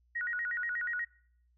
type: tone with vibrato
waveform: sine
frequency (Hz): 1661.2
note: G#6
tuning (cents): 0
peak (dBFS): -32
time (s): 0.15-1.05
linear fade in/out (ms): 10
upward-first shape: square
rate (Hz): 8.3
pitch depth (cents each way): 220
effects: noise-tail reverb RT60 0.6 s tail -23 dB re dry + added 60 Hz sine -66 dBFS peak until 1.57 s